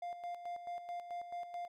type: tone with tremolo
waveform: triangle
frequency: 700 Hz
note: F5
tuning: 4 cents sharp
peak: -37 dBFS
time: 0.02-1.68 s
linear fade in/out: 5 ms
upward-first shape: square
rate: 4.6 Hz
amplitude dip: 60%
effects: none